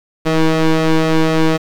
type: ring-modulated tone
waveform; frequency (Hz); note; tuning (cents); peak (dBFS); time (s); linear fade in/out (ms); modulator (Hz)
25% pulse; 160; D#3; +49; -4; 0.25-1.58; 20; 158
effects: low-pass 5000 Hz 12 dB/octave + 7-bit